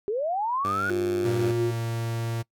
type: linear sweep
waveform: sine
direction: up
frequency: 390.1 to 1480 Hz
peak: -24 dBFS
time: 0.08-0.9 s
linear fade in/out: 0 ms
type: tone with vibrato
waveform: 10% pulse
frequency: 98 Hz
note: G2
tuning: in tune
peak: -23 dBFS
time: 0.64-1.52 s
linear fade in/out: 10 ms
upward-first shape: sine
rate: 19 Hz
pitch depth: 17 cents each way
type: tone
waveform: sine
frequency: 354.4 Hz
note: F4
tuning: 25 cents sharp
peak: -23 dBFS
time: 0.89-1.72 s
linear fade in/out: 20 ms
type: tone with pitch glide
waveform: 45% pulse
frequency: 116.54 to 115.4 Hz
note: A#2 to A#2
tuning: 0 to -17 cents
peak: -27 dBFS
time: 1.24-2.43 s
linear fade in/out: 20 ms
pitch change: -17 cents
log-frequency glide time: 1.46-1.76 s
effects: noise-tail reverb RT60 0.1 s tail -23 dB re dry